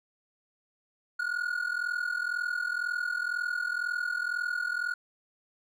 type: ring-modulated tone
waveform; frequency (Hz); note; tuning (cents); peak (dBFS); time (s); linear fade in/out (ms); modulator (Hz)
triangle; 1446; F#6; -40; -24; 1.19-4.94; 5; 21
effects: none